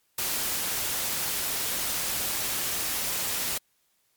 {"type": "noise", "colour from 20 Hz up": "white", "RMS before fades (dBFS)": -29, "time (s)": [0.18, 3.58], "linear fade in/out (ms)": 5, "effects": ["white hiss -70 dBFS RMS until 4.16 s", "MP3 96 kbps"]}